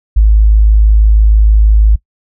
sine tone, 53.1 Hz, G#1, 39 cents sharp, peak -3 dBFS, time 0.16-1.96 s, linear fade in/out 10 ms, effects noise-tail reverb RT60 0.1 s tail -21 dB re dry

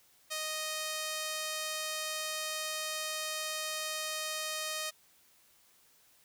sawtooth tone with band-pass filter, 622.3 Hz, D#5, in tune, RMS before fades -37 dBFS, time 0.3-4.91 s, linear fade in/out 20 ms, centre 6800 Hz, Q 0.52, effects white hiss -65 dBFS RMS until 6.24 s

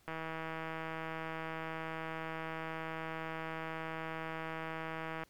click train, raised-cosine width 0.5 ms, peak -26 dBFS, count 831, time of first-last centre 0.08-5.235 s, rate 161 Hz, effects pink hiss -68 dBFS RMS until 5.29 s

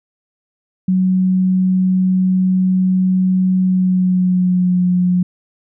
sine tone with pitch glide, 185.8 to 179.99 Hz, F#3 to F#3, +7 to -48 cents, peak -11 dBFS, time 0.88-5.23 s, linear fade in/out 5 ms, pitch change -55 cents, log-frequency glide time 3.6-4.85 s, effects none

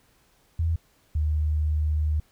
sine tone pair in turn, 82.3 / 76.37 Hz, E2 / D#2, -2 / -32 cents, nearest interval minor second, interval 130 cents, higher first, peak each -21 dBFS, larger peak neither, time 0.59-0.76 / 1.15-2.2 s, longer second, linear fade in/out 5 ms, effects pink hiss -63 dBFS RMS until 2.31 s

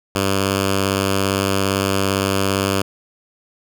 5% pulse tone with notch filter, 97.6 Hz, G2, 7 cents flat, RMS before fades -19 dBFS, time 0.15-2.82 s, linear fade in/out 5 ms, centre 810 Hz, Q 1.8, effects none

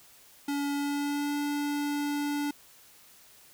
square tone with pitch glide, 284.6 to 290.1 Hz, C#4 to D4, +46 to -21 cents, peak -29 dBFS, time 0.48-2.51 s, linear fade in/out 5 ms, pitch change +33 cents, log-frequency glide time 0.72-1.36 s, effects white hiss -56 dBFS RMS until 3.53 s

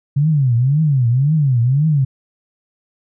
sine tone with vibrato, 136 Hz, C#3, 33 cents flat, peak -11 dBFS, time 0.16-2.05 s, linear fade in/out 10 ms, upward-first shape triangle, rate 1.9 Hz, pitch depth 300 cents each way, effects none

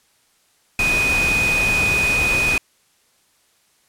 sine tone in noise, 2489 Hz, D#7, in tune, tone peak -16 dBFS, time 0.79-2.58 s, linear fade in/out 2 ms, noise pink, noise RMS -24 dBFS, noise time 0.79-2.58 s, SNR +5 dB, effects white hiss -60 dBFS RMS until 3.88 s + low-pass 11000 Hz 12 dB/octave

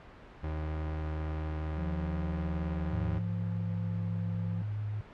35% pulse tone, 77.78 Hz, D#2, in tune, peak -31 dBFS, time 0.43-3.19 s, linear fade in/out 10 ms
triangle tone with pitch glide, 174.61 to 171.61 Hz, F3 to F3, 0 to -30 cents, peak -33 dBFS, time 1.78-4.62 s, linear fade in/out 2 ms, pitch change -30 cents, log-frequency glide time 3.07-3.67 s
sine tone with vibrato, 104.8 Hz, G#2, 16 cents sharp, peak -32 dBFS, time 2.92-5.01 s, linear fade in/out 5 ms, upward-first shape sine, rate 7 Hz, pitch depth 11 cents each way
effects pink hiss -51 dBFS RMS until 5.13 s + low-pass 2000 Hz 12 dB/octave

